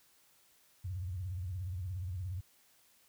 sine tone with vibrato, 91 Hz, F#2, 28 cents flat, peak -36 dBFS, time 0.84-2.41 s, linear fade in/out 10 ms, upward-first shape triangle, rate 17 Hz, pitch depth 200 cents each way, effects white hiss -67 dBFS RMS until 3.08 s

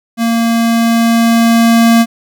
square tone with level ramp, 230.5 Hz, A#3, 19 cents flat, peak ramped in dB -11 to -5 dBFS, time 0.17-2.06 s, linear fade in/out 50 ms, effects none

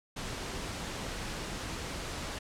pink noise, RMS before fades -38 dBFS, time 0.16-2.39 s, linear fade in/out 10 ms, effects low-pass 8000 Hz 12 dB/octave

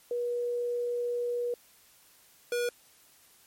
sine / square tone pair in turn, 482.4 / 482.4 Hz, B4 / B4, -41 / -41 cents, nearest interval unison, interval 0 cents, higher neither, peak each -28 dBFS, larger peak neither, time 0.11-1.54 / 2.52-2.69 s, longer first, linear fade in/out 2 ms, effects white hiss -60 dBFS RMS until 3.46 s + MP3 64 kbps

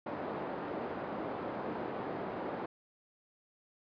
pink band-pass noise, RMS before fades -39 dBFS, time 0.06-2.66 s, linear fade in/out 5 ms, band 270 to 940 Hz, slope 12 dB/octave, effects resampled to 11025 Hz

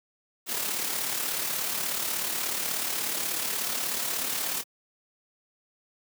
white noise with amplitude modulation, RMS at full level -28 dBFS, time 0.46-4.64 s, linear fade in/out 50 ms, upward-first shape sine, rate 36.5 Hz, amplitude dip 45%, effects high-pass 150 Hz 12 dB/octave

